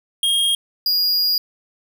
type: tone pair in turn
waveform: square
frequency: 3244 / 4861 Hz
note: G#7 / D#8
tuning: -41 / -41 cents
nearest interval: perfect fifth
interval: 700 cents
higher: second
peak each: -16 dBFS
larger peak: neither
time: 0.23-0.55 / 0.86-1.38 s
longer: second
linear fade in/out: 2 ms
effects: none